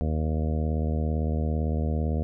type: harmonic tone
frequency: 77.78 Hz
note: D#2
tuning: in tune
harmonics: 1 / 2 / 3 / 4 / 5 / 6 / 7 / 8 / 9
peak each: -25 / -31 / -32 / -40 / -41 / -38 / -40 / -43 / -42 dBFS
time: 0.01-2.23 s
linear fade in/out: 0 ms
effects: none